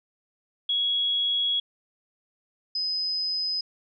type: tone pair in turn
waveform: sine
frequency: 3334 / 5036 Hz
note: G#7 / D#8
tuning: +6 / +20 cents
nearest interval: perfect fifth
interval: 714 cents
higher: second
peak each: -22 / -25 dBFS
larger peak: first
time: 0.69-1.6 / 2.75-3.61 s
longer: first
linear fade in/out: 5 ms
effects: none